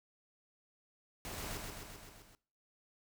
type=noise with echo; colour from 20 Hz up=pink; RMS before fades=-44 dBFS; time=1.25-1.57 s; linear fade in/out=0 ms; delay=130 ms; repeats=6; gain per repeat=-3 dB; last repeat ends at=2.35 s; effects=noise-tail reverb RT60 0.5 s tail -22 dB re dry